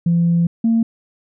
sine tone pair in turn, 170 / 227.9 Hz, F3 / A#3, -46 / -39 cents, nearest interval perfect fourth, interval 507 cents, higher second, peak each -11 dBFS, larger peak neither, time 0.06-0.47 / 0.64-0.83 s, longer first, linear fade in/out 5 ms, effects tanh soft clip ceiling -8 dBFS

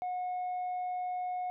sine tone with tanh clipping, 727 Hz, F#5, 31 cents flat, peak -33 dBFS, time 0.02-1.5 s, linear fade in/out 0 ms, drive 1 dB, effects none

